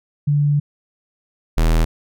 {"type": "tone pair in turn", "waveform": ["sine", "square"], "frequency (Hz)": [145.6, 40.42], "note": ["D3", "E1"], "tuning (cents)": [-15, -33], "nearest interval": "octave + minor seventh", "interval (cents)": 2218, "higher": "first", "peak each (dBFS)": -13, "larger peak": "neither", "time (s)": [[0.27, 0.6], [1.57, 1.85]], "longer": "first", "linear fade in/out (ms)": 10, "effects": []}